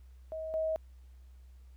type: tone pair in turn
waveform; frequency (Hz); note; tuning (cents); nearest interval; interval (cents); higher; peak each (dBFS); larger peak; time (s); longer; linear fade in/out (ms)
sine; 636 / 636; D#5 / D#5; +38 / +38; unison; 0; neither; -36 / -29; second; 0.32-0.54 / 0.54-0.76; neither; 0
effects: added 63 Hz sine -51 dBFS peak until 1.76 s + pink hiss -73 dBFS RMS until 1.76 s